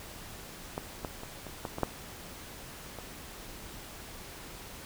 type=clicks; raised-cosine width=1 ms; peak=-19 / -20 / -28 / -29 / -20 / -22 / -12 / -27 dBFS; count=8; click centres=0.779 / 1.048 / 1.234 / 1.467 / 1.652 / 1.784 / 1.833 / 2.987 s; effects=pink hiss -46 dBFS RMS until 4.85 s